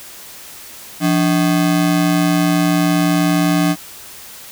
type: ring-modulated tone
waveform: square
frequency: 233.1 Hz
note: A#3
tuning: in tune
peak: -10 dBFS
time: 1-3.76 s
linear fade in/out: 50 ms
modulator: 60.2 Hz
effects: white hiss -36 dBFS RMS until 4.51 s